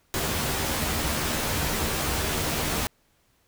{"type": "noise with comb filter", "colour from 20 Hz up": "pink", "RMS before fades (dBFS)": -27, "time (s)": [0.14, 2.87], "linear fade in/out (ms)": 0, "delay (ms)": 13, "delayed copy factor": 0.6, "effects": ["pink hiss -66 dBFS RMS until 3.47 s"]}